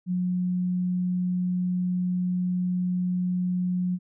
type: tone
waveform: sine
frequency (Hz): 180.6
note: F#3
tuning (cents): -42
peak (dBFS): -23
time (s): 0.06-3.99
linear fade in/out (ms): 50
effects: none